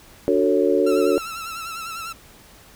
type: chord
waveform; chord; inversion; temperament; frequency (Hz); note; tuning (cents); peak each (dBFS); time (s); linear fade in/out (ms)
sine; D major seventh; none; equal with one note detuned; 293.7 / 370 / 448.7 / 554.4; D4 / F#4 / A4 / C#5; 0 / 0 / +34 / 0; -22 / -20 / -20 / -22; 0.28-1.18; 0
type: tone with vibrato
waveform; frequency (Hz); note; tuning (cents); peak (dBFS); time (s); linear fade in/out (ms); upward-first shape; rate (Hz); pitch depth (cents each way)
sawtooth; 1333; E6; +19; -26; 0.86-2.13; 10; sine; 10; 59
effects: pink hiss -48 dBFS RMS until 2.75 s